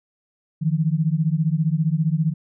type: beating tone pair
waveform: sine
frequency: 152.7 / 167.7 Hz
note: D#3 / E3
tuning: -32 / +30 cents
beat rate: 15 Hz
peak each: -20 / -21 dBFS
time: 0.61-2.34 s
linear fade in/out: 20 ms
effects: none